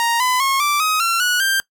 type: tone with pitch steps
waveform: sawtooth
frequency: 934 / 1006.8 / 1085.4 / 1170 / 1261.2 / 1359.6 / 1465.6 / 1579.9 Hz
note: A#5 / B5 / C#6 / D6 / D#6 / F6 / F#6 / G6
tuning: +3 / +33 / -37 / -7 / +23 / -47 / -17 / +13 cents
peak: -12 dBFS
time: 0-1.6 s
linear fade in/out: 0 ms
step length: 200 ms
effects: noise-tail reverb RT60 0.1 s tail -21 dB re dry